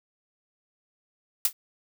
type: noise with exponential decay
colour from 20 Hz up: blue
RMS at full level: -17 dBFS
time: 1.45-1.53 s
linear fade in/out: 2 ms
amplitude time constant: 17 ms
effects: none